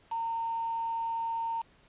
sine tone with quantisation, 915 Hz, A#5, 32 cents flat, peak -30 dBFS, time 0.11-1.62 s, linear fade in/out 10 ms, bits 7, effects pink hiss -62 dBFS RMS until 1.88 s + resampled to 8000 Hz

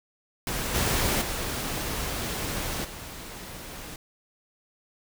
pink noise with level steps, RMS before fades -30 / -25 / -31 / -40 dBFS, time 0.47-3.96 s, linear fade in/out 2 ms, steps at 0.74 / 1.21 / 2.84 s, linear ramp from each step 10 ms, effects none

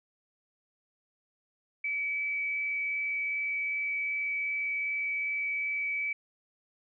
sine tone with frequency modulation, 2291 Hz, D7, 44 cents flat, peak -29 dBFS, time 1.84-6.13 s, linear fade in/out 5 ms, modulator 79.4 Hz, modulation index 0.46, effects none

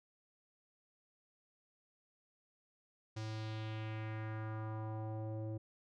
square tone with low-pass filter sweep, 109.4 Hz, A2, 9 cents flat, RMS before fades -42 dBFS, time 3.16-5.58 s, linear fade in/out 10 ms, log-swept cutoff 5700 to 460 Hz, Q 2, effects none

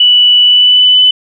sine tone with pitch glide, 2960 to 3005 Hz, F#7 to F#7, 0 to +26 cents, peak -3 dBFS, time 0-1.11 s, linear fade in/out 5 ms, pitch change +26 cents, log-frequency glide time 0.42-0.98 s, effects none

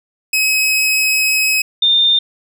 sawtooth / sine tone pair in turn, 2551 / 3616 Hz, D#7 / A7, +43 / +47 cents, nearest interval tritone, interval 604 cents, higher second, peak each -9 dBFS, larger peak neither, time 0.33-1.62 / 1.82-2.19 s, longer first, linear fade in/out 5 ms, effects none

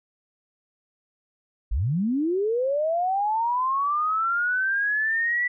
sine linear sweep, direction up, 41.2 to 1974 Hz, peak -21 dBFS, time 1.71-5.48 s, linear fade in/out 10 ms, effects none

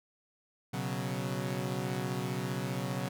sawtooth chord, B suspended second, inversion none, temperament equal, 123.47 / 138.59 / 185 Hz, B2 / C#3 / F#3, 0 / 0 / 0 cents, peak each -33 dBFS, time 0.73-3.09 s, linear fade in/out 10 ms, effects none

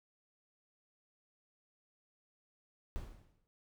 brown noise with exponential decay, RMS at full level -41 dBFS, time 2.96-3.47 s, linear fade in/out 0 ms, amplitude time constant 110 ms, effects none

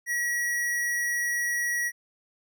square tone, 1918 Hz, A#6, 49 cents sharp, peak -26 dBFS, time 0.06-1.92 s, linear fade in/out 50 ms, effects none

